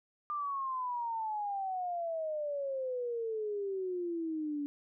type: exponential sweep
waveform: sine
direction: down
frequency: 1200 to 284.8 Hz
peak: -33 dBFS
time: 0.3-4.66 s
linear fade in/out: 0 ms
effects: none